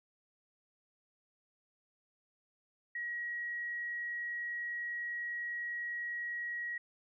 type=tone; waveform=sine; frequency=1905 Hz; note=A#6; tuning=37 cents sharp; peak=-36 dBFS; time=2.95-6.78 s; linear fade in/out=5 ms; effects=none